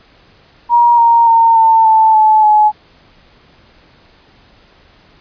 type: tone with pitch steps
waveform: sine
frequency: 949 / 931.6 / 914.6 / 897.8 / 881.4 / 865.2 / 849.4 Hz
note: A#5 / A#5 / A#5 / A5 / A5 / A5 / G#5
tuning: +31 / -1 / -33 / +35 / +3 / -29 / +39 cents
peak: -5 dBFS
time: 0.69-2.72 s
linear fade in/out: 50 ms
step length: 290 ms
effects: pink hiss -47 dBFS RMS until 5.2 s + resampled to 11025 Hz